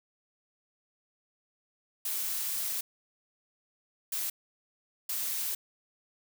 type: noise bursts at uneven times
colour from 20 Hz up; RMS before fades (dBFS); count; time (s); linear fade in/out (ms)
blue; -33; 3; 2.05-2.81 / 4.12-4.3 / 5.09-5.55; 5
effects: none